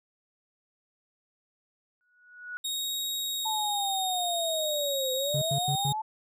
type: tone with exponential growth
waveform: sine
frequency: 1464 Hz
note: F#6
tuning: 19 cents flat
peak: -32 dBFS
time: 2.01-2.57 s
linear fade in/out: 0 ms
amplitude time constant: 120 ms
type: tone with vibrato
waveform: sawtooth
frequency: 3745 Hz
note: A#7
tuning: 7 cents sharp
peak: -27 dBFS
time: 2.64-5.93 s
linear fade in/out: 10 ms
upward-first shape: sine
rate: 0.53 Hz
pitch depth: 15 cents each way
type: linear two-way sweep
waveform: sine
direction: down then up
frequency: 885 to 510 to 885 Hz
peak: -29 dBFS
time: 3.45-6.02 s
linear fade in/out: 10 ms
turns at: 5.13 s
type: tone bursts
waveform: triangle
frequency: 140.3 Hz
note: C#3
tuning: 21 cents sharp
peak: -25 dBFS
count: 4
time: 5.34-5.925 s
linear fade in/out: 5 ms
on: 78 ms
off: 91 ms
effects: none